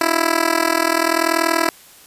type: tone with amplitude modulation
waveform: 10% pulse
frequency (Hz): 330.8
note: E4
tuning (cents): +6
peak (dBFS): -3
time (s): 0.01-1.69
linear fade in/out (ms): 2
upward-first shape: sine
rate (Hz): 40.7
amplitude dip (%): 90
effects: white hiss -45 dBFS RMS until 2.06 s + resampled to 32000 Hz